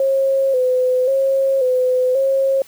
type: tone with vibrato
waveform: sine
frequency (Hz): 523.3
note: C5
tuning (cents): 0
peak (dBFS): -13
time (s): 0-2.62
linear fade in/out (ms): 2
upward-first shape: square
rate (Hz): 0.93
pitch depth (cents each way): 54
effects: white hiss -46 dBFS RMS until 2.67 s